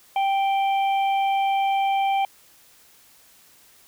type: harmonic tone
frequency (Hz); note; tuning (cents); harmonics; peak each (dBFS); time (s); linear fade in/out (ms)
784; G5; 0; 1 / 3 / 4; -19 / -32 / -36; 0.16-2.25; 2
effects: white hiss -54 dBFS RMS until 3.87 s